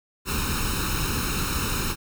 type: noise with comb filter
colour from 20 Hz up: pink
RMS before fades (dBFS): -26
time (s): 0.25-1.96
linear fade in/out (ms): 50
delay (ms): 0.75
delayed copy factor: +0.8
effects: none